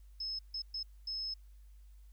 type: tone bursts at uneven times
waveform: sine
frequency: 5190 Hz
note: E8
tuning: 28 cents flat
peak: -36 dBFS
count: 4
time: 0.2-0.39 / 0.54-0.62 / 0.74-0.83 / 1.07-1.34 s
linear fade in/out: 5 ms
effects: added 50 Hz sine -53 dBFS peak until 2.12 s + white hiss -75 dBFS RMS until 2.12 s